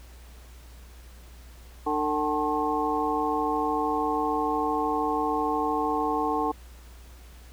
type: tone cluster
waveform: sine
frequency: 301 / 449 / 758 / 871 / 1074 Hz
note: D4 / A4 / F#5 / A5 / C6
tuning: +43 / +35 / +42 / -18 / +45 cents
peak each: -30 dBFS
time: 1.86-6.52 s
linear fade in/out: 10 ms
effects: added 60 Hz sine -45 dBFS peak until 7.52 s + pink hiss -54 dBFS RMS until 7.52 s